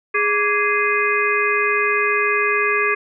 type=harmonic tone with a mistuned harmonic; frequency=415.3 Hz; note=G#4; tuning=in tune; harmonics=1 / 3 / 4 / 5 / 6; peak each=-22 / -22 / -22 / -22 / -22 dBFS; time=0.14-2.95 s; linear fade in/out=10 ms; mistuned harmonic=3; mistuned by=-120 cents; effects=none